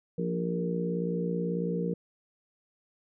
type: harmonic tone with a mistuned harmonic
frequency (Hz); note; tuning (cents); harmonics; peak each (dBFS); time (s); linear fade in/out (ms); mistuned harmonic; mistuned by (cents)
58.27; A#1; 0; 3 / 4 / 5 / 6 / 7 / 8; -30 / -40 / -40 / -42 / -39 / -33; 0.18-1.94; 5; 7; -15
effects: none